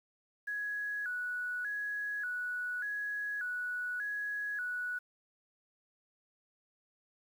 sine tone with vibrato, 1569 Hz, G6, 1 cent sharp, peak -34 dBFS, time 0.47-4.99 s, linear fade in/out 10 ms, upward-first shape square, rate 0.85 Hz, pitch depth 110 cents each way, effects 10-bit

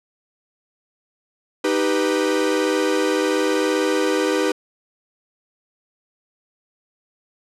45% pulse chord, Eb augmented, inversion none, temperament equal, 311.1 / 392 / 493.9 Hz, Eb4 / G4 / B4, 0 / 0 / 0 cents, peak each -22 dBFS, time 1.64-4.52 s, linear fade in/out 5 ms, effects low-pass 9000 Hz 12 dB/octave

